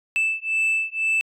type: beating tone pair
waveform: sine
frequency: 2637 / 2639 Hz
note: E7 / E7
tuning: 0 / +1 cents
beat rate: 2 Hz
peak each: -21 dBFS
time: 0.16-1.21 s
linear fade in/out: 0 ms
effects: tanh soft clip ceiling -17 dBFS